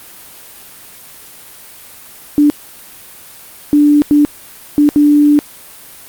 sine tone bursts at uneven times, 293.7 Hz, D4, in tune, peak -5 dBFS, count 5, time 2.38-2.5 / 3.73-4.02 / 4.11-4.25 / 4.78-4.89 / 4.96-5.39 s, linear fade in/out 0 ms, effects white hiss -36 dBFS RMS until 6.08 s + Opus 32 kbps

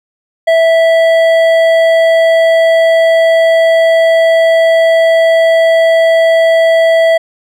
sine tone with hard clipping, 657 Hz, E5, 6 cents flat, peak -7 dBFS, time 0.47-7.18 s, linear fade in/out 10 ms, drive 9 dB, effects none

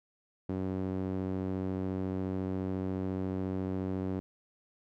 sawtooth tone with band-pass filter, 94.2 Hz, F#2, 32 cents sharp, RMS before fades -34 dBFS, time 0.49-4.2 s, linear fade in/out 0 ms, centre 290 Hz, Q 1.2, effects none

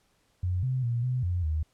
sine tone with pitch steps, 90.5 / 129.2 / 118.6 / 126.5 / 88.8 / 77.9 Hz, F#2 / C3 / A#2 / B2 / F2 / D#2, -38 / -21 / +30 / +42 / +29 / +3 cents, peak -25 dBFS, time 0.43-1.63 s, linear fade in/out 5 ms, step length 200 ms, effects pink hiss -69 dBFS RMS until 1.73 s + low-pass 11000 Hz 12 dB/octave

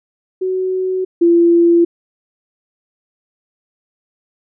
sine tone pair in turn, 373.1 / 341 Hz, F#4 / F4, +14 / -41 cents, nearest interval major second, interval 155 cents, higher first, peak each -15 / -7 dBFS, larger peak second, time 0.41-1.05 / 1.21-1.85 s, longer neither, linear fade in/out 10 ms, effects none

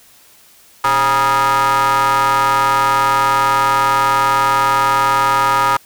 35% pulse ring-modulated tone, 140 Hz, C#3, 18 cents sharp, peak -7 dBFS, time 0.84-5.77 s, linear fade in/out 5 ms, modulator 1100 Hz, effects white hiss -47 dBFS RMS until 5.85 s

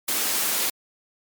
white high-pass noise, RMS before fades -24 dBFS, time 0.08-0.7 s, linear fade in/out 5 ms, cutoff 190 Hz, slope 24 dB/octave, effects MP3 96 kbps

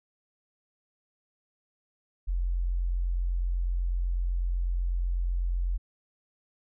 sine tone, 44.04 Hz, F1, 15 cents sharp, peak -25 dBFS, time 2.27-5.78 s, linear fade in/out 20 ms, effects none

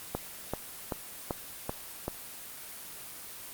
click train, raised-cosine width 1 ms, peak -16 dBFS, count 6, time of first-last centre 0.15-2.081 s, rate 2.59 Hz, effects white hiss -44 dBFS RMS until 3.53 s + Opus 24 kbps

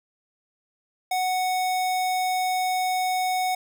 square tone, 740 Hz, F#5, in tune, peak -23 dBFS, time 1.11-3.55 s, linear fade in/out 5 ms, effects none

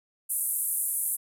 pink band-pass noise, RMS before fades -29 dBFS, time 0.29-1.17 s, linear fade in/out 20 ms, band 9200 to 13000 Hz, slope 48 dB/octave, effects none

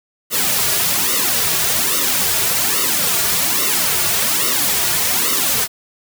white noise with flanger, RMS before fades -17 dBFS, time 0.3-5.68 s, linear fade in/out 50 ms, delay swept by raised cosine 1.2 to 3.9 ms, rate 1.2 Hz, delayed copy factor -0.9, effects none

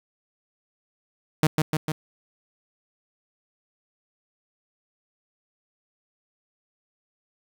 sawtooth tone with echo, 155.56 Hz, D#3, in tune, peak -12 dBFS, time 1.43-1.47 s, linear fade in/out 2 ms, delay 150 ms, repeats 3, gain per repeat -3 dB, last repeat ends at 1.92 s, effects 8-bit

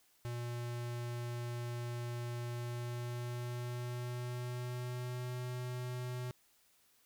square tone with pitch glide, 120 to 124.66 Hz, B2 to B2, -49 to +17 cents, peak -39 dBFS, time 0.25-6.31 s, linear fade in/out 0 ms, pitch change +66 cents, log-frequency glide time 2.5-5.4 s, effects white hiss -70 dBFS RMS until 7.05 s

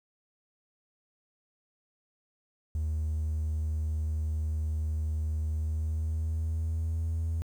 triangle tone with pitch glide, 77.78 to 81.69 Hz, D#2 to E2, 0 to -15 cents, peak -25 dBFS, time 2.75-7.42 s, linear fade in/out 0 ms, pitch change +85 cents, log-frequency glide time 5.5-7.06 s, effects tanh soft clip ceiling -23 dBFS + 10-bit

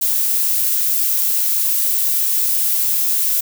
violet noise, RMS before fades -17 dBFS, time 0.01-3.41 s, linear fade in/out 10 ms, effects none

